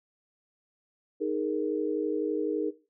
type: chord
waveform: sine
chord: D# suspended fourth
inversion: none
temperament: just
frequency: 311.1 / 414.8 / 466.7 Hz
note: D#4 / G#4 / A#4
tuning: 0 / -2 / +2 cents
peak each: -31 dBFS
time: 1.2-2.71 s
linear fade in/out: 20 ms
effects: noise-tail reverb RT60 0.3 s tail -17 dB re dry